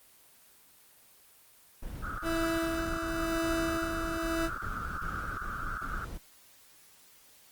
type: noise bursts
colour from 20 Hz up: brown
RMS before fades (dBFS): -39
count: 11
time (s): 1.82-6.18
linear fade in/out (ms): 10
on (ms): 370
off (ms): 29
type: band-pass noise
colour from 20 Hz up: white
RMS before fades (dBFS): -39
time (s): 2.02-6.05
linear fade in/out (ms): 10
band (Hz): 1200 to 1500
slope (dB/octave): 96
type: tone with tremolo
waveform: 30% pulse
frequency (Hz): 329.6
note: E4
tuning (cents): 0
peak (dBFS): -26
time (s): 2.22-4.5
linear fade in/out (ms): 50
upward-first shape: sine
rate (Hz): 0.97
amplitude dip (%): 50
effects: white hiss -59 dBFS RMS until 7.51 s + Opus 24 kbps